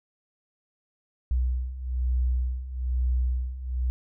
sine beating tone pair, 61.74 / 62.84 Hz, B1 / B1, 0 / +31 cents, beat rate 1.1 Hz, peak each -29 / -25 dBFS, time 1.31-3.9 s, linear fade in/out 0 ms, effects none

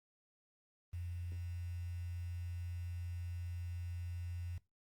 sine tone with quantisation, 87.31 Hz, F2, in tune, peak -40 dBFS, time 0.93-4.58 s, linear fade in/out 5 ms, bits 10, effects noise-tail reverb RT60 0.2 s tail -19 dB re dry + Opus 32 kbps

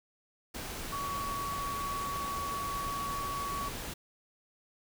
sine tone in noise, 1127 Hz, C#6, 28 cents sharp, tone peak -34 dBFS, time 0.92-3.69 s, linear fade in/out 10 ms, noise pink, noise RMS -40 dBFS, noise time 0.54-3.94 s, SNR +3 dB, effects none

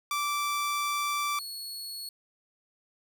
sawtooth tone pair in turn, 1167 / 4363 Hz, D6 / C#8, -11 / -28 cents, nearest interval octave + major seventh, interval 2283 cents, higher second, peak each -24 / -34 dBFS, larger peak first, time 0.11-1.39 / 1.39-2.09 s, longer first, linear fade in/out 2 ms, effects none

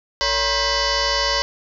sine tone with frequency modulation, 1975.5 Hz, B6, in tune, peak -17 dBFS, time 0.21-1.42 s, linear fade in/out 0 ms, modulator 508 Hz, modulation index 6.9, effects none

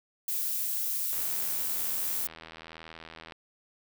violet noise, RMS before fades -31 dBFS, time 0.28-2.27 s, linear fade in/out 2 ms
click train, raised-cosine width 0.3 ms, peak -28 dBFS, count 179, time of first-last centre 1.13-3.322 s, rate 81.2 Hz
effects none

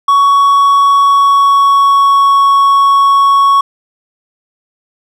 triangle tone with pitch glide, 1119 to 1110.6 Hz, C#6 to C#6, +16 to +3 cents, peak -3 dBFS, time 0.08-3.61 s, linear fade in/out 5 ms, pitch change -13 cents, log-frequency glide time 0.98-2.46 s, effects none

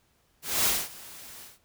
white noise with ADSR envelope, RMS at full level -23 dBFS, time 0.42-1.59 s, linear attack 230 ms, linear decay 230 ms, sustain -22 dB, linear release 170 ms, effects pink hiss -68 dBFS RMS until 1.64 s

